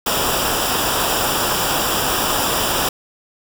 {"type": "noise with comb filter", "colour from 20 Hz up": "pink", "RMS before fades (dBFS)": -19, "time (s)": [0.06, 2.89], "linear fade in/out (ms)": 5, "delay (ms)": 0.47, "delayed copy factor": -0.7, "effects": []}